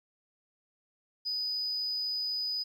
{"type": "tone", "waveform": "sine", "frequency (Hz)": 4978, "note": "D#8", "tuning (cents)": 0, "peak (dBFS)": -29, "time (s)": [1.25, 2.64], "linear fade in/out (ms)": 20, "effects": ["tanh soft clip ceiling -27 dBFS", "11-bit"]}